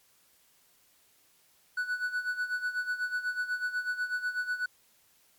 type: tone with tremolo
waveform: triangle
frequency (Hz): 1482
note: F#6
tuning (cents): +2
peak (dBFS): -25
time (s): 1.77-4.66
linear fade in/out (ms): 5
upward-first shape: sine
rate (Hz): 8.1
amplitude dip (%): 75
effects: white hiss -65 dBFS RMS until 5.38 s + MP3 96 kbps